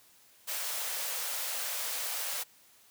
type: high-pass noise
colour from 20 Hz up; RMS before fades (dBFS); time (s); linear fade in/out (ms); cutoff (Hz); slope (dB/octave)
white; -35; 0.47-2.44; 20; 470; 96
effects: white hiss -61 dBFS RMS until 2.9 s + high-pass 80 Hz 12 dB/octave